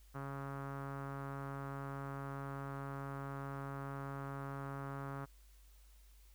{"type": "tone with low-pass filter", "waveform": "sawtooth", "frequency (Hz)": 138.1, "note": "C#3", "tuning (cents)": -6, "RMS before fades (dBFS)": -44, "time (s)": [0.14, 5.26], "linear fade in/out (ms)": 20, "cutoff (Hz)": 1300, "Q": 3.1, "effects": ["added 50 Hz sine -59 dBFS peak until 6.34 s", "white hiss -70 dBFS RMS until 6.34 s"]}